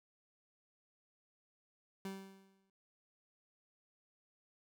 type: tone with exponential decay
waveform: 30% pulse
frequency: 193.4 Hz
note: G3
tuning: 23 cents flat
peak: -37 dBFS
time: 2.05-2.7 s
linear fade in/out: 2 ms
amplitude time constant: 140 ms
effects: none